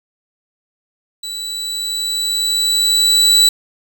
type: tone with level ramp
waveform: 35% pulse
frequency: 3951 Hz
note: B7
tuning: in tune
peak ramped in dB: -22 to -5 dBFS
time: 1.23-3.49 s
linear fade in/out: 5 ms
effects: none